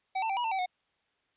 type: tone with pitch steps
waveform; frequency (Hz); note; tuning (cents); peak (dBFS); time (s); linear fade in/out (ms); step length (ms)
square; 762 / 892 / 779 / 968 / 897 / 766 / 730; G5 / A5 / G5 / B5 / A5 / G5 / F#5; -49 / +23 / -11 / -35 / +33 / -40 / -24; -29; 0.15-0.661; 10; 73
effects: white hiss -74 dBFS RMS until 1.36 s + resampled to 8000 Hz